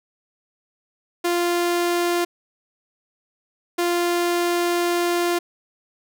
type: tone pair in turn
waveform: sawtooth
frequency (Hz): 348 / 348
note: F4 / F4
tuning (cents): -6 / -6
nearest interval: unison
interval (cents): 0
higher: neither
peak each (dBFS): -15 / -15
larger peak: neither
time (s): 1.24-2.25 / 3.78-5.39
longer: second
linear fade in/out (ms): 10
effects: none